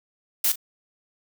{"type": "noise with echo", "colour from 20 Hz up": "blue", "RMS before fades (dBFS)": -21, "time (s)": [0.44, 0.52], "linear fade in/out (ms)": 5, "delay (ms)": 38, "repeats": 1, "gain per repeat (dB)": -14, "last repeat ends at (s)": 0.558, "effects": []}